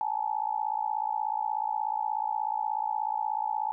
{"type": "tone with amplitude modulation", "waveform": "sine", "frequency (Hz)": 859, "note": "A5", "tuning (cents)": -42, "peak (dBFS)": -23, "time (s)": [0.01, 3.72], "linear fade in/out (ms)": 0, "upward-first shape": "sine", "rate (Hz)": 56.6, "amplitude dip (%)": 100, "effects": []}